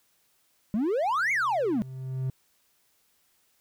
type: exponential two-way sweep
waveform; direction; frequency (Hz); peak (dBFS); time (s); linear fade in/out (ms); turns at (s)
triangle; up then down; 196 to 2286 to 196; -21; 0.74-1.82; 0; 1.32
type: tone with exponential growth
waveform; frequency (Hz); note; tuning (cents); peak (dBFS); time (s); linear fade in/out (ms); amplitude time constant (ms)
triangle; 130.81; C3; 0; -23; 1.01-2.3; 2; 280
effects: tanh soft clip ceiling -16 dBFS + white hiss -68 dBFS RMS until 3.6 s